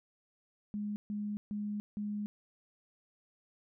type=tone bursts at uneven times; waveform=sine; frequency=207.7 Hz; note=G#3; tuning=in tune; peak=-34 dBFS; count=4; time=0.74-0.96 / 1.1-1.37 / 1.51-1.8 / 1.97-2.26 s; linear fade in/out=0 ms; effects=none